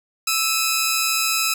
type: tone pair together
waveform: 10% pulse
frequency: 1316.7 / 2500 Hz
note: E6 / D#7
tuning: -2 / +8 cents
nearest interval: major seventh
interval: 1110 cents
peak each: -13 dBFS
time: 0.27-1.54 s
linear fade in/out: 5 ms
effects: none